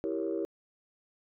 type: chord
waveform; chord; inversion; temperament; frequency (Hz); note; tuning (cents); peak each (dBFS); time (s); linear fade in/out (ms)
sine; E diminished seventh; none; equal; 329.6 / 392 / 466.2 / 554.4; E4 / G4 / Bb4 / Db5; 0 / 0 / 0 / 0; -33 / -34 / -36 / -38; 0.04-0.45; 0
effects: tanh soft clip ceiling -22 dBFS